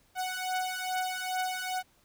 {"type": "beating tone pair", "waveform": "sawtooth", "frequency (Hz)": [740, 742.4], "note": ["F#5", "F#5"], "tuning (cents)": [0, 6], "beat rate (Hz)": 2.4, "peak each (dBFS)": -30, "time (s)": [0.15, 1.83], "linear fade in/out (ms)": 50, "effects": ["pink hiss -66 dBFS RMS until 2.04 s"]}